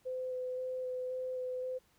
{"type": "tone with vibrato", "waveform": "sine", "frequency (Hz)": 509, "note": "C5", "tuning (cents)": -48, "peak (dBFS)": -35, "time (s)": [0.05, 1.79], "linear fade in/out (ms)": 20, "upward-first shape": "square", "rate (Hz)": 1.9, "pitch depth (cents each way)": 9, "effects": ["pink hiss -70 dBFS RMS until 1.98 s"]}